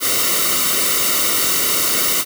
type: noise with comb filter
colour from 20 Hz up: white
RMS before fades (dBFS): -17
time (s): 0-2.25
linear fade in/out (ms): 50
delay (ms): 1.2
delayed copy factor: -0.75
effects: none